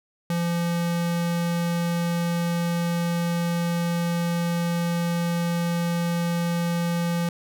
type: tone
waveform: square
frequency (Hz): 171.1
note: F3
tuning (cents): -35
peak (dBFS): -23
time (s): 0.3-7.29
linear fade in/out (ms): 2
effects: none